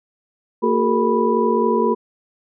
sine tone cluster, 229.2 / 366.5 / 417.2 / 461.2 / 984 Hz, A#3 / F#4 / G#4 / A#4 / B5, -29 / -16 / +8 / -19 / -7 cents, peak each -21 dBFS, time 0.62-1.95 s, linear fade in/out 20 ms, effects none

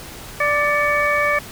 harmonic tone with a mistuned harmonic, 587 Hz, D5, 1 cent flat, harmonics 1 / 2 / 3 / 4, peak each -21 / -21 / -21 / -21 dBFS, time 0.4-1.39 s, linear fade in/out 5 ms, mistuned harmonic 4, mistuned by -68 cents, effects pink hiss -36 dBFS RMS until 1.51 s

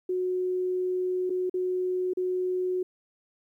sine tone with dropouts, 366.4 Hz, F#4, 17 cents flat, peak -25 dBFS, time 0.09-2.83 s, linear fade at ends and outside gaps 5 ms, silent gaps 1.297-1.302 / 1.497-1.54 / 2.135-2.171 s, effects 11-bit

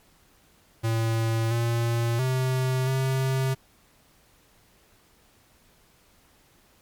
square tone with pitch steps, 113.3 / 116.9 / 129.7 / 132.4 Hz, A#2 / A#2 / C3 / C3, -49 / +5 / -15 / +21 cents, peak -23 dBFS, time 0.83-3.55 s, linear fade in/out 20 ms, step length 680 ms, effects pink hiss -60 dBFS RMS until 6.81 s + MP3 96 kbps

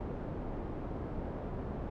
pink low-pass noise, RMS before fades -39 dBFS, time 0-1.9 s, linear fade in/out 10 ms, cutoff 680 Hz, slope 12 dB/octave, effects none

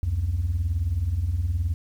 sine beating tone pair, 69.3 / 88.3 Hz, C#2 / F2, 0 / +20 cents, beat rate 19 Hz, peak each -26 / -22 dBFS, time 0.03-1.74 s, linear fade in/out 0 ms, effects tanh soft clip ceiling -18 dBFS + 9-bit

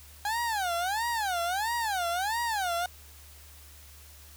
30% pulse tone with vibrato, 805 Hz, G5, 46 cents sharp, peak -25 dBFS, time 0.25-2.86 s, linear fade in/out 2 ms, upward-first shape sine, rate 1.5 Hz, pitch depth 290 cents each way, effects added 73 Hz sine -51 dBFS peak until 4.36 s + white hiss -53 dBFS RMS until 4.36 s

